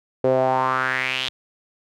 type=tone with band-pass filter sweep; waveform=sawtooth; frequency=130 Hz; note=C3; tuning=11 cents flat; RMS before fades=-21 dBFS; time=0.24-1.29 s; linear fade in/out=5 ms; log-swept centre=470 to 3500 Hz; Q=4.3; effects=none